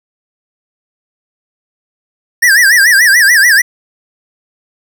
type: tone with vibrato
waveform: square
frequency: 1760 Hz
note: A6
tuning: in tune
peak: -5 dBFS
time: 2.42-3.62 s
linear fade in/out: 10 ms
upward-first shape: sine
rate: 6.9 Hz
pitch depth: 200 cents each way
effects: none